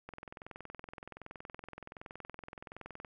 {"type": "click train", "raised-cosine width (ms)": 0.5, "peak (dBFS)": -30, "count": 64, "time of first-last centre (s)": [0.09, 3.048], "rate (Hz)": 21.3, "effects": []}